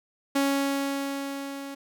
sawtooth tone with level ramp, 277.2 Hz, C#4, in tune, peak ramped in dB -17 to -32 dBFS, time 0.35-1.75 s, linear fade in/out 10 ms, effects none

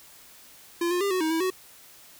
square tone with pitch steps, 342.8 / 355.4 / 400 / 369.8 / 317.1 / 325.2 / 372.3 Hz, F4 / F4 / G4 / F#4 / D#4 / E4 / F#4, -32 / +30 / +35 / -1 / +33 / -23 / +11 cents, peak -24 dBFS, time 0.81-1.503 s, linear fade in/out 5 ms, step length 99 ms, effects white hiss -51 dBFS RMS until 2.19 s

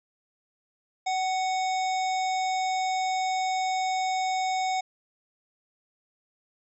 harmonic tone with a mistuned harmonic, 740 Hz, F#5, in tune, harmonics 1 / 3 / 5 / 7 / 9 / 10, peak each -25 / -35 / -39 / -42 / -44 / -45 dBFS, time 1.06-4.81 s, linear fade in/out 10 ms, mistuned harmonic 1, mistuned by +27 cents, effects none

